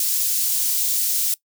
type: high-pass noise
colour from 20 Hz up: white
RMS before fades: -21 dBFS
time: 0-1.34 s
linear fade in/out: 2 ms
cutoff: 5300 Hz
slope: 12 dB/octave
effects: noise-tail reverb RT60 0.1 s tail -20 dB re dry